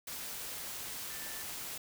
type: tone in noise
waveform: sine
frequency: 1770 Hz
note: A6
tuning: 10 cents sharp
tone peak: -51 dBFS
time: 1.1-1.43 s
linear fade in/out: 5 ms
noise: white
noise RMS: -42 dBFS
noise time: 0.07-1.78 s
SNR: -12 dB
effects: none